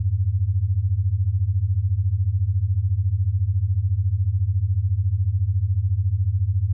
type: beating tone pair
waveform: sine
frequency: 87.31 / 101.31 Hz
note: F2 / G#2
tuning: 0 / -42 cents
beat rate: 14 Hz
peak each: -22 / -20 dBFS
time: 0-6.73 s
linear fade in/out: 10 ms
effects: none